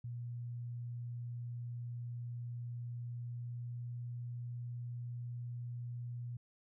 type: tone with pitch glide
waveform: sine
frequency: 120 to 120.7 Hz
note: B2 to B2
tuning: -49 to -39 cents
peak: -40 dBFS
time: 0.04-6.37 s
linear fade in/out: 5 ms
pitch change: +10 cents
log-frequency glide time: 2.92-4.08 s
effects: none